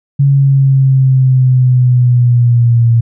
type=exponential sweep; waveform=sine; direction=down; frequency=140 to 115.8 Hz; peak=-5 dBFS; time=0.19-3.01 s; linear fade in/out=10 ms; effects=none